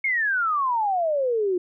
sine exponential sweep, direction down, 2200 to 349.2 Hz, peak -20 dBFS, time 0.04-1.58 s, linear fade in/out 5 ms, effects none

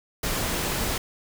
pink noise, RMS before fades -27 dBFS, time 0.23-0.98 s, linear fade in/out 5 ms, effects none

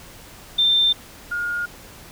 sine tone pair in turn, 3582 / 1424.8 Hz, A7 / F6, +30 / +34 cents, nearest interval octave + major third, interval 1596 cents, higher first, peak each -14 / -22 dBFS, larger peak first, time 0.58-0.93 / 1.31-1.66 s, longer neither, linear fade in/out 10 ms, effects pink hiss -43 dBFS RMS until 2.11 s

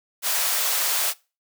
white high-pass noise, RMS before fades -23 dBFS, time 0.22-1.14 s, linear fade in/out 50 ms, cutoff 530 Hz, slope 24 dB/octave, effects noise-tail reverb RT60 0.3 s tail -22 dB re dry

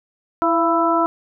harmonic tone with a mistuned harmonic, 330.6 Hz, E4, 5 cents sharp, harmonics 1 / 2 / 3 / 4, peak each -20 / -20 / -20 / -20 dBFS, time 0.42-1.06 s, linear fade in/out 0 ms, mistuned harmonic 2, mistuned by +42 cents, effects none

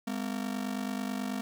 45% pulse ring-modulated tone, 229.5 Hz, A#3, 27 cents flat, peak -29 dBFS, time 0.07-1.41 s, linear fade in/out 0 ms, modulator 24.6 Hz, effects 10-bit

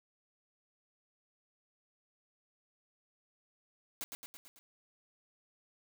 white noise with echo, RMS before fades -40 dBFS, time 4.01-4.04 s, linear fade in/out 0 ms, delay 110 ms, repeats 5, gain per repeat -4 dB, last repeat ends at 4.59 s, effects none

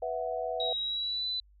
sine chord, B suspended fourth, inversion none, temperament just, 493.9 / 658.5 / 740.8 Hz, B4 / E5 / F#5, 0 / -2 / +2 cents, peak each -35 / -34 / -36 dBFS, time 0.02-0.73 s, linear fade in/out 5 ms
sine tone with pitch glide, 3829 to 3996 Hz, A#7 to B7, +46 to +20 cents, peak -30 dBFS, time 0.6-1.4 s, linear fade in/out 2 ms, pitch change +74 cents, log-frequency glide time 0.79-1.27 s
effects added 50 Hz sine -57 dBFS peak until 1.6 s

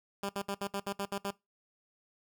10% pulse tone bursts, 199.1 Hz, G3, 27 cents sharp, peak -25 dBFS, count 9, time 0.23-1.307 s, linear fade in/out 2 ms, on 61 ms, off 66 ms, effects noise-tail reverb RT60 0.2 s tail -21 dB re dry

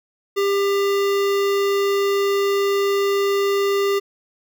square tone with notch filter, 398.5 Hz, G4, 28 cents sharp, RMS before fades -19 dBFS, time 0.36-4 s, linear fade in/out 20 ms, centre 9100 Hz, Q 1.2, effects none

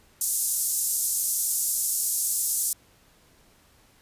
white band-pass noise, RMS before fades -26 dBFS, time 0.21-2.73 s, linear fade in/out 2 ms, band 6600 to 13000 Hz, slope 24 dB/octave, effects pink hiss -59 dBFS RMS until 4.01 s + resampled to 32000 Hz

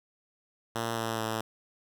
5% pulse tone with pitch steps, 114.9 / 112.93 / 110.99 Hz, A#2 / A2 / A2, -25 / +46 / +16 cents, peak -19 dBFS, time 0.75-1.41 s, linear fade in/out 5 ms, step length 220 ms, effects none

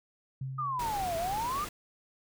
sine tone with exponential decay, 132.8 Hz, C3, 26 cents sharp, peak -32 dBFS, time 0.41-1.61 s, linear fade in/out 5 ms, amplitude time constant 260 ms
sine exponential two-way sweep, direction down then up, 1244.5 to 649 to 1244.5 Hz, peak -30 dBFS, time 0.58-1.65 s, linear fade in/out 10 ms, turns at 1.17 s
pink noise, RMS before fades -40 dBFS, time 0.79-1.69 s, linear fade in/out 5 ms
effects none

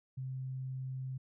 sine tone, 130.81 Hz, C3, in tune, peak -37 dBFS, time 0.17-1.18 s, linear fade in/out 10 ms, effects none

